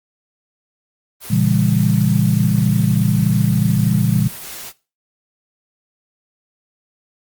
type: noise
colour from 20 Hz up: white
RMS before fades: -32 dBFS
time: 1.2-4.73 s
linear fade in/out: 50 ms
type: chord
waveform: sine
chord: A# diminished seventh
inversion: none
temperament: just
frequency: 116.54 / 139.85 / 167.82 / 201.4 Hz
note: A#2 / C#3 / E3 / G3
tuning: 0 / +16 / +31 / +47 cents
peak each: -18 dBFS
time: 1.3-4.28 s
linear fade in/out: 10 ms
effects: noise-tail reverb RT60 0.3 s tail -18 dB re dry + Opus 24 kbps